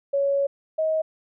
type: tone pair in turn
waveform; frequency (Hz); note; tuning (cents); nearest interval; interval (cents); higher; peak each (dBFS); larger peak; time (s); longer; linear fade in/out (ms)
sine; 558 / 632.7; C#5 / D#5; +11 / +29; major second; 218; second; -19 / -20; first; 0.13-0.47 / 0.78-1.02; first; 10
effects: none